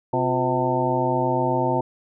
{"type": "harmonic tone with a mistuned harmonic", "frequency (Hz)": 128.1, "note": "C3", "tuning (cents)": -36, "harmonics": [1, 2, 3, 4, 5, 6, 7], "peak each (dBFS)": [-27, -28, -26, -28, -27, -30, -24], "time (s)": [0.13, 1.81], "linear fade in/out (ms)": 5, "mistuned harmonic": 3, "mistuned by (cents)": -130, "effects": []}